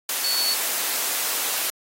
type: tone in noise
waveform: sine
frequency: 4435 Hz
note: C#8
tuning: in tune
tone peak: -22 dBFS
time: 0.24-0.54 s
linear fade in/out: 2 ms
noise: white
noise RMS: -25 dBFS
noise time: 0.09-1.7 s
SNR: 0 dB
effects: high-pass 400 Hz 12 dB/octave + AAC 48 kbps